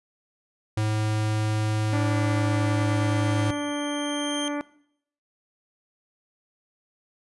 square tone with pitch glide, 107.8 to 106.81 Hz, A2 to G#2, -35 to +49 cents, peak -23 dBFS, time 0.77-3.51 s, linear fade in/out 5 ms, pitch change -16 cents, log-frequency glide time 1.82-2.61 s
sawtooth tone with exponential growth, 3164 Hz, G7, 15 cents sharp, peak -25 dBFS, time 0.8-4.48 s, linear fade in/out 0 ms, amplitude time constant 800 ms
harmonic tone, 291.1 Hz, D4, 15 cents flat, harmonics 1 / 2 / 3 / 4 / 5 / 6 / 7 / 8, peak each -27 / -33 / -37 / -39 / -41 / -43 / -44 / -45 dBFS, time 1.93-4.61 s, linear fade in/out 0 ms
effects noise-tail reverb RT60 0.7 s tail -20 dB re dry + resampled to 24000 Hz

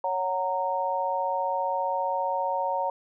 sine chord, F# major, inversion second, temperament just, 555 / 740 / 925 Hz, C#5 / F#5 / A#5, +2 / 0 / -14 cents, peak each -30 / -31 / -27 dBFS, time 0.04-2.9 s, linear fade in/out 2 ms, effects none

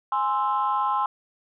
sine chord, Ab augmented, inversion none, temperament equal, 830.6 / 1046.5 / 1318.5 Hz, Ab5 / C6 / E6, 0 / 0 / 0 cents, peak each -25 / -23 / -28 dBFS, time 0.12-1.06 s, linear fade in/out 2 ms, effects tanh soft clip ceiling -14 dBFS

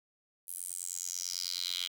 10% pulse tone with high-pass filter sweep, 89.2 Hz, F2, 37 cents sharp, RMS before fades -38 dBFS, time 0.47-1.88 s, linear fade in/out 20 ms, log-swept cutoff 11000 to 3300 Hz, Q 4.9, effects none

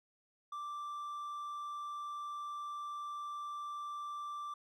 triangle tone, 1174.7 Hz, D6, in tune, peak -38 dBFS, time 0.52-4.54 s, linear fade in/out 5 ms, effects none

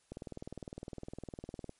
click train, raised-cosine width 2 ms, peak -29 dBFS, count 32, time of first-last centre 0.12-1.694 s, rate 19.7 Hz, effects white hiss -71 dBFS RMS until 1.79 s + MP3 48 kbps

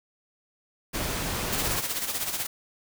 pink noise, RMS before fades -30 dBFS, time 0.93-1.81 s, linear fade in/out 20 ms
white noise with tremolo, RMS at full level -28 dBFS, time 1.52-2.47 s, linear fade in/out 10 ms, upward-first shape sine, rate 16 Hz, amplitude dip 60%
effects none

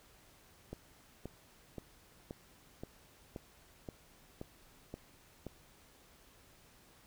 click train, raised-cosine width 2 ms, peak -29 dBFS, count 10, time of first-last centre 0.73-5.467 s, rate 1.9 Hz, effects pink hiss -63 dBFS RMS until 7.06 s

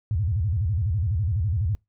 sine tone with vibrato, 92.5 Hz, F#2, in tune, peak -21 dBFS, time 0.11-1.75 s, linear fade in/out 0 ms, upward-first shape square, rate 12 Hz, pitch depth 270 cents each way, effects noise-tail reverb RT60 0.2 s tail -26 dB re dry

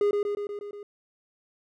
triangle tone with echo, 410 Hz, G#4, 22 cents flat, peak -18 dBFS, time 0.01-0.11 s, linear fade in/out 2 ms, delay 120 ms, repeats 6, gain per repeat -3 dB, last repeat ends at 0.83 s, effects none

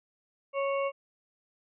harmonic tone, 553 Hz, C#5, 4 cents flat, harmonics 1 / 2 / 4 / 5, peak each -28 / -34 / -40 / -42 dBFS, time 0.53-0.92 s, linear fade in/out 50 ms, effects none

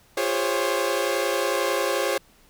sawtooth chord, Db major seventh, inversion first, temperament equal with one note detuned, 349.2 / 405.4 / 523.3 / 554.4 Hz, F4 / Ab4 / C5 / Db5, 0 / -42 / 0 / 0 cents, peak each -26 / -24 / -23 / -23 dBFS, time 0.17-2.18 s, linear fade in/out 5 ms, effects pink hiss -57 dBFS RMS until 2.49 s

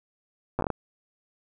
slowing click train, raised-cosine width 1 ms, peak -13 dBFS, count 7, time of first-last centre 0.59-0.703 s, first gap 8 ms, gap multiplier 1.34, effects none

